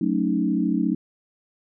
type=chord; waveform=sine; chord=D# half-diminished seventh; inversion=first; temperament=equal; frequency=185 / 220 / 277.2 / 311.1 Hz; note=F#3 / A3 / C#4 / D#4; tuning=0 / 0 / 0 / 0 cents; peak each=-25 dBFS; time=0.01-0.95 s; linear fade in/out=5 ms; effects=none